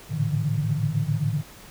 sine tone cluster, 106.9 / 113.6 / 141.8 / 149.6 / 165.5 Hz, A2 / A#2 / C#3 / D3 / E3, -49 / -44 / +40 / +32 / +7 cents, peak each -29 / -29 / -30 / -25 / -31 dBFS, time 0.09-1.43 s, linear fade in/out 50 ms, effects pink hiss -46 dBFS RMS until 1.7 s

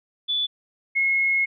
sine tone pair in turn, 3465 / 2168 Hz, A7 / C#7, -27 / -39 cents, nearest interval minor sixth, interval 812 cents, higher first, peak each -21 / -18 dBFS, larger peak second, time 0.28-0.47 / 0.95-1.46 s, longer second, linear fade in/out 20 ms, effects none

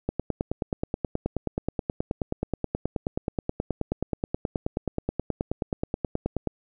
click train, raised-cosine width 2 ms, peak -12 dBFS, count 61, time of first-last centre 0.09-6.473 s, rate 9.4 Hz, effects none

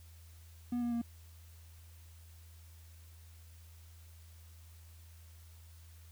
triangle tone with pitch steps, 242.6 / 238.6 / 234.6 Hz, B3 / A#3 / A#3, -31 / +41 / +11 cents, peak -30 dBFS, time 0.72-1.017 s, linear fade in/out 5 ms, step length 99 ms, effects added 82 Hz sine -53 dBFS peak until 6.11 s + white hiss -64 dBFS RMS until 6.11 s

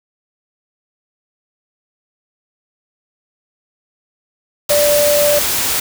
sine tone in noise, 586 Hz, D5, 4 cents flat, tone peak -11 dBFS, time 4.7-5.39 s, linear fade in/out 5 ms, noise white, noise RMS -17 dBFS, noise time 4.69-5.8 s, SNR +3 dB, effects none

